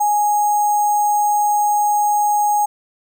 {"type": "tone with sample-and-hold", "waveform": "sine", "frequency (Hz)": 830.6, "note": "G#5", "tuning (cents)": 0, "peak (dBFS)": -13, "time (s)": [0, 2.66], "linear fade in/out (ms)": 10, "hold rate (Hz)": 7350, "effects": []}